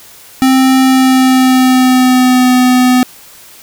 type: tone with pitch glide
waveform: square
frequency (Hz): 262.3 to 251.8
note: C4 to B3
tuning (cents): +4 to +34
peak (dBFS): -6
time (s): 0.42-3.03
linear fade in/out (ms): 0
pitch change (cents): -70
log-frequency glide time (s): 0.81-2.53
effects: white hiss -37 dBFS RMS until 3.62 s